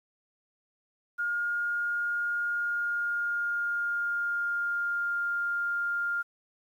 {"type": "tone with pitch glide", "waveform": "sine", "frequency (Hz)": [1420, 1402.9], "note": ["F6", "F6"], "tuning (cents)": [28, 7], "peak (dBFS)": -27, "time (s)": [1.18, 6.23], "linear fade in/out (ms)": 20, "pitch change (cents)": -21, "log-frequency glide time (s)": [2.5, 5.17], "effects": ["10-bit"]}